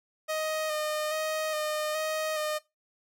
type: tone with vibrato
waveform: sawtooth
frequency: 618 Hz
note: D#5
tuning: 12 cents flat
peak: -25 dBFS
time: 0.28-2.59 s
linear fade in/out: 20 ms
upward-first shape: square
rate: 1.2 Hz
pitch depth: 21 cents each way
effects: noise-tail reverb RT60 0.2 s tail -18 dB re dry